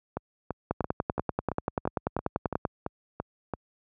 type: two click trains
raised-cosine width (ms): 1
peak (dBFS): -12 / -16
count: 21 / 11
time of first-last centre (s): 0.71-2.652 / 0.17-3.537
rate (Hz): 10.3 / 2.97
effects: high-pass 60 Hz 12 dB/octave